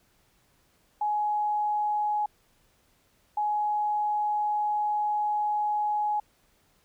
sine tone pair in turn, 839 / 839 Hz, G#5 / G#5, +17 / +17 cents, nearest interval unison, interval 0 cents, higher neither, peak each -24 dBFS, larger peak neither, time 1.01-2.26 / 3.37-6.2 s, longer second, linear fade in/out 5 ms, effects pink hiss -66 dBFS RMS until 6.84 s

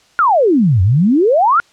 sine exponential two-way sweep, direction down then up, 1449 to 87.31 to 1449 Hz, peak -8 dBFS, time 0.19-1.6 s, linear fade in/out 0 ms, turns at 0.82 s, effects white hiss -51 dBFS RMS until 1.72 s + low-pass 6000 Hz 12 dB/octave

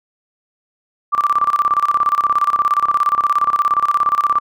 sine tone with tremolo, 1174.7 Hz, D6, in tune, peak -10 dBFS, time 1.12-4.4 s, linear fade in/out 20 ms, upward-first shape square, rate 17 Hz, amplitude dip 80%, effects none

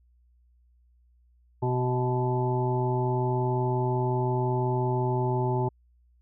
harmonic tone with a mistuned harmonic, 125.6 Hz, B2, 30 cents sharp, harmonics 1 / 2 / 3 / 5 / 6 / 7 / 8, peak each -26 / -36 / -29 / -37 / -43 / -31 / -44 dBFS, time 1.62-5.69 s, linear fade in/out 10 ms, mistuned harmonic 7, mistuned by -15 cents, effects added 60 Hz sine -59 dBFS peak until 6.21 s

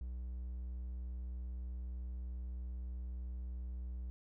triangle tone, 61.6 Hz, B1, 4 cents flat, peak -38 dBFS, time 0.01-4.1 s, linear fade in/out 0 ms, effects none

